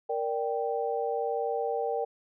sine chord, G minor, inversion first, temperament equal, 466.2 / 587.3 / 784 Hz, Bb4 / D5 / G5, 0 / 0 / 0 cents, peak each -30 / -34 / -32 dBFS, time 0.09-2.05 s, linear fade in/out 10 ms, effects none

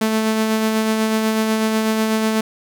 sawtooth tone with tremolo, 219.5 Hz, A3, 4 cents flat, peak -11 dBFS, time 0.01-2.41 s, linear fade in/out 5 ms, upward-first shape sine, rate 8.1 Hz, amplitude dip 30%, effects none

